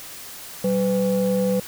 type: ring-modulated tone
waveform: triangle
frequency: 155.56 Hz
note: D#3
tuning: in tune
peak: -13 dBFS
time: 0.64-1.6 s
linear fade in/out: 5 ms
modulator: 347 Hz
effects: white hiss -38 dBFS RMS until 1.67 s